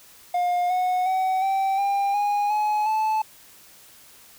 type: tone with pitch steps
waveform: triangle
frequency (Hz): 711 / 731.8 / 753.3 / 775.4 / 798.1 / 821.5 / 845.5 / 870.3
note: F5 / F#5 / F#5 / G5 / G5 / G#5 / G#5 / A5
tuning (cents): +31 / -19 / +31 / -19 / +31 / -19 / +31 / -19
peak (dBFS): -18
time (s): 0.34-3.22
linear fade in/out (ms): 5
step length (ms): 360
effects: white hiss -50 dBFS RMS until 4.38 s